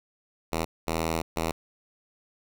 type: tone bursts at uneven times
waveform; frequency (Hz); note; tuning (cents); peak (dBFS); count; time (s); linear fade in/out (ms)
5% pulse; 81.5; E2; -19; -15; 3; 0.52-0.65 / 0.87-1.22 / 1.36-1.52; 10
effects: none